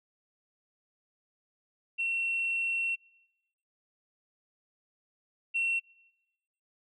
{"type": "tone pair in turn", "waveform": "sine", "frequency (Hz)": [2718, 2718], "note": ["F7", "F7"], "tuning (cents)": [-48, -48], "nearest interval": "unison", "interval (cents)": 0, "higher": "neither", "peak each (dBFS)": [-27, -25], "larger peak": "second", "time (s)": [[1.98, 2.96], [5.54, 5.8]], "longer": "first", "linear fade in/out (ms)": 20, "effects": ["noise-tail reverb RT60 1.0 s tail -25 dB re dry", "tanh soft clip ceiling -23 dBFS"]}